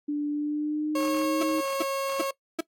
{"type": "tone with pitch glide", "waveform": "sine", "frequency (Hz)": [293.7, 314.8], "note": ["D4", "D#4"], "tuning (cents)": [0, 20], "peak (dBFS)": -25, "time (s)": [0.08, 1.61], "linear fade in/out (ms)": 10, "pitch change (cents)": 120, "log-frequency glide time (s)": [0.3, 1.44]}
{"type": "tone", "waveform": "30% pulse", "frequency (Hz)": 546, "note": "C#5", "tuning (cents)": -26, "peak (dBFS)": -24, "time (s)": [0.95, 2.31], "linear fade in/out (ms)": 5}
{"type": "tone bursts", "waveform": "35% pulse", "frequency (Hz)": 327, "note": "E4", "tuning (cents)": -14, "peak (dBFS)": -22, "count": 4, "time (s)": [1.41, 2.608], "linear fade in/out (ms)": 5, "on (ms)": 22, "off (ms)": 370}
{"effects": ["noise-tail reverb RT60 0.1 s tail -20 dB re dry", "AAC 64 kbps"]}